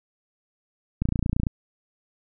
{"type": "click train", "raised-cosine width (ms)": 5, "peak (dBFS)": -11, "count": 14, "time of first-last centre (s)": [1.02, 1.468], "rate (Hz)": 29, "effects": []}